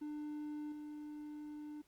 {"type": "tone with level steps", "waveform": "triangle", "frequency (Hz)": 299, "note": "D4", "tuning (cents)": 31, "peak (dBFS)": [-39, -43], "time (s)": [0.01, 1.82], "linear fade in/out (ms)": 10, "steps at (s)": 0.72, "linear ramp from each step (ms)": 2, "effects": ["pink hiss -73 dBFS RMS until 1.87 s", "Opus 48 kbps"]}